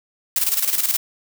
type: noise with tremolo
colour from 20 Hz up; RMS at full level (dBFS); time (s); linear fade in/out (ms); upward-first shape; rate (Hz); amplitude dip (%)
blue; -18; 0.36-0.97; 2; square; 19; 65
effects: none